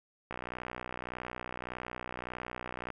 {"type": "click train", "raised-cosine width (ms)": 0.5, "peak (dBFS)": -23, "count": 161, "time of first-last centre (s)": [0.31, 2.903], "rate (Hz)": 61.7, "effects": []}